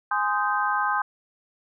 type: chord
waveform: sine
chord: Ab major seventh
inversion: none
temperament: just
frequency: 830.6 / 1038.3 / 1245.9 / 1557.4 Hz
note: Ab5 / C6 / Eb6 / G6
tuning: 0 / -14 / +2 / -12 cents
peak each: -27 dBFS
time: 0.11-1.02 s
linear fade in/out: 5 ms
effects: none